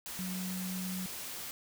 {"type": "tone in noise", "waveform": "sine", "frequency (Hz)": 185, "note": "F#3", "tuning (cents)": 0, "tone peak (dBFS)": -36, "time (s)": [0.19, 1.06], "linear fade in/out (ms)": 0, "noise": "white", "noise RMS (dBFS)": -42, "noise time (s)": [0.06, 1.51], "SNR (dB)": 3, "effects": []}